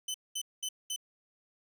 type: tone bursts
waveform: 20% pulse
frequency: 3034 Hz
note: F#7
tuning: 43 cents sharp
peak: -28 dBFS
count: 4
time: 0.08-0.962 s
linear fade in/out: 5 ms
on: 63 ms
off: 210 ms
effects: none